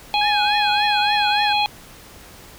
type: harmonic tone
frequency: 831 Hz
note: G#5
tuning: 1 cent sharp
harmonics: 1 / 3 / 4 / 5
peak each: -18 / -23 / -24 / -25 dBFS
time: 0.14-1.66 s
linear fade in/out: 0 ms
type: tone with vibrato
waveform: triangle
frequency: 1623 Hz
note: G#6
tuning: 40 cents flat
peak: -24 dBFS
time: 0.21-1.53 s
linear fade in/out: 5 ms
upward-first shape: triangle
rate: 3.5 Hz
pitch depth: 210 cents each way
effects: pink hiss -43 dBFS RMS until 2.58 s